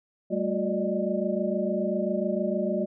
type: tone cluster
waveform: sine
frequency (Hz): 195 / 221 / 362.2 / 587 / 614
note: G3 / A3 / F#4 / D5 / D#5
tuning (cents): -9 / +8 / -37 / -1 / -23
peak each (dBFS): -30 / -31 / -31 / -31 / -31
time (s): 0.3-2.86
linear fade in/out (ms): 20
effects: none